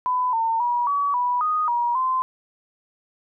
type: tone with pitch steps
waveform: sine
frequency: 1002 / 906 / 964 / 1137 / 981 / 1241 / 955 / 1034 Hz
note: B5 / A#5 / B5 / C#6 / B5 / D#6 / A#5 / C6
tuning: +25 / -50 / -42 / +44 / -12 / -5 / +42 / -21 cents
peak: -19 dBFS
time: 0.06-2.22 s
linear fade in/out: 0 ms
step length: 270 ms
effects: none